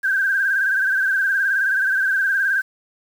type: tone with vibrato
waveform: sine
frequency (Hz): 1573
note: G6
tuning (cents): +6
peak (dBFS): -16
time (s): 0.03-2.62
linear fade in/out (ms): 20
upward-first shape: sine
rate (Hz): 19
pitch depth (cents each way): 67
effects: 7-bit